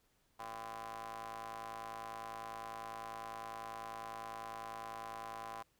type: ring-modulated tone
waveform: sawtooth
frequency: 110 Hz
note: A2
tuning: in tune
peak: -37 dBFS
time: 0.39-5.63 s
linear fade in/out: 10 ms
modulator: 905 Hz
effects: pink hiss -75 dBFS RMS until 5.79 s

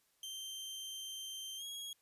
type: tone with pitch glide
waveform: sawtooth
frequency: 3136 to 3305 Hz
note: G7 to G#7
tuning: 0 to -9 cents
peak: -40 dBFS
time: 0.23-1.93 s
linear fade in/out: 2 ms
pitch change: +91 cents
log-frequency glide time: 1.57-1.64 s
effects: white hiss -75 dBFS RMS until 2.01 s + resampled to 32000 Hz

